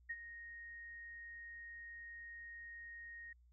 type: tone with ADSR envelope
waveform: sine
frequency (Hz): 1864.7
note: A#6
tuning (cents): 0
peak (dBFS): -38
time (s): 0.09-3.33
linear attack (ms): 15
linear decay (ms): 45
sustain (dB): -11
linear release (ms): 5
effects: added 60 Hz sine -64 dBFS peak until 3.52 s